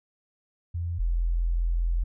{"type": "tone pair in turn", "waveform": "sine", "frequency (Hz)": [85.6, 42.44], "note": ["F2", "F1"], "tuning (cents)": [-34, -49], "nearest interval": "octave", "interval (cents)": 1215, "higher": "first", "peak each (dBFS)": [-27, -22], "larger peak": "second", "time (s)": [[0.74, 0.99], [0.99, 2.04]], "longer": "second", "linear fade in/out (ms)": 10, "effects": []}